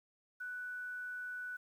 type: tone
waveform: sine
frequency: 1485 Hz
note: F#6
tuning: 6 cents sharp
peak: -40 dBFS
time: 0.4-1.57 s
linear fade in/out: 10 ms
effects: 11-bit